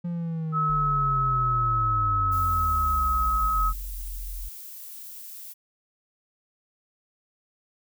triangle linear sweep, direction down, 174.61 to 41.62 Hz, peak -25 dBFS, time 0.04-3.73 s, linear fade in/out 10 ms
sine tone with pitch glide, 1290 to 1278.1 Hz, E6 to D#6, -38 to +46 cents, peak -22 dBFS, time 0.52-3.73 s, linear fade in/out 50 ms, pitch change -16 cents, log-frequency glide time 2.48-3.04 s
sine tone, 43.06 Hz, F1, 24 cents flat, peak -32 dBFS, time 0.69-4.49 s, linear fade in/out 10 ms
violet noise, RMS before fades -41 dBFS, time 2.31-5.54 s, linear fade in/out 20 ms
effects none

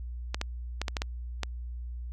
clicks, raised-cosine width 0.2 ms, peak -13 dBFS, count 7, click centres 0.345 / 0.414 / 0.816 / 0.882 / 0.968 / 1.019 / 1.433 s, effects added 60 Hz sine -35 dBFS peak until 2.12 s

